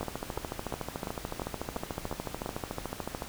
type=two click trains; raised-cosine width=1 ms; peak=-19 / -19 dBFS; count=8 / 45; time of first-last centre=0.03-2.461 / 0.01-3.222 s; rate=2.88 / 13.7 Hz; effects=pink hiss -44 dBFS RMS until 3.28 s